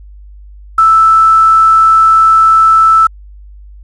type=tone with quantisation; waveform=sine; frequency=1318.5 Hz; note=E6; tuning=in tune; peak=-3 dBFS; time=0.78-3.07 s; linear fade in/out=5 ms; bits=5; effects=added 50 Hz sine -31 dBFS peak until 3.83 s + resampled to 24000 Hz